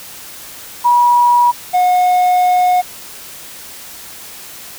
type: tone pair in turn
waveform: sine / triangle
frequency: 966 / 725.2 Hz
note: B5 / F#5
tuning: -39 / -35 cents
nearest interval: perfect fourth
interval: 496 cents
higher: first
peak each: -7 dBFS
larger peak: neither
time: 0.84-1.52 / 1.73-2.82 s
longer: second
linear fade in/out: 20 ms
effects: white hiss -33 dBFS RMS until 4.78 s